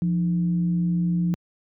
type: tone with frequency modulation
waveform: sine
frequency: 173.3 Hz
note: F3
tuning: 13 cents flat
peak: -19 dBFS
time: 0.02-1.34 s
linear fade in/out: 0 ms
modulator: 134 Hz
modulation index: 0.32
effects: high-pass 100 Hz 12 dB/octave